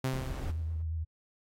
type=tone with exponential decay; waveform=sawtooth; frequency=130.81 Hz; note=C3; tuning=in tune; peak=-24 dBFS; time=0.04-0.83 s; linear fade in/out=5 ms; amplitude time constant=170 ms
type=noise; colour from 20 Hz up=brown; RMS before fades=-37 dBFS; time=0.13-0.51 s; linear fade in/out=5 ms
type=tone with vibrato; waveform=sine; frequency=80.8 Hz; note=E2; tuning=34 cents flat; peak=-31 dBFS; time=0.45-1.05 s; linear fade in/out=20 ms; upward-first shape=triangle; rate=8.6 Hz; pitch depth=44 cents each way
effects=AAC 48 kbps